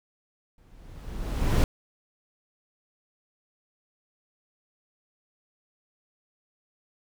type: noise with exponential growth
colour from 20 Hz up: brown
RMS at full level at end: -17 dBFS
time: 0.58-1.64 s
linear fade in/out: 1 ms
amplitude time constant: 230 ms
effects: none